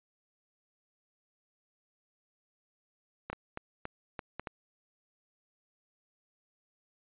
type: clicks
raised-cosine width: 0.5 ms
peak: -22 dBFS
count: 7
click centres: 3.3 / 3.33 / 3.574 / 3.854 / 4.192 / 4.396 / 4.472 s
effects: resampled to 8000 Hz